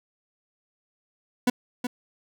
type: tone with echo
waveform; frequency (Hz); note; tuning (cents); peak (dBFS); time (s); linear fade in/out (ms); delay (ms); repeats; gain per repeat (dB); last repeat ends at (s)
40% pulse; 246.9; B3; 0; -17; 1.47-1.5; 5; 370; 1; -8; 1.87
effects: none